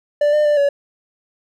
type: tone with pitch steps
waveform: triangle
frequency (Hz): 587 / 601 / 591 / 567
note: D5 / D5 / D5 / C#5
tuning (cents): -1 / +40 / +11 / +39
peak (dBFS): -10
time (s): 0.21-0.69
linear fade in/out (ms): 5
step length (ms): 120
effects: none